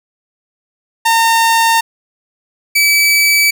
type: tone pair in turn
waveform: sawtooth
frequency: 912 / 2298 Hz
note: A#5 / D7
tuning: -38 / -38 cents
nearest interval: octave + major third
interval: 1600 cents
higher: second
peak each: -5 dBFS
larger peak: neither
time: 1.05-1.81 / 2.75-3.51 s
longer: neither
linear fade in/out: 10 ms
effects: none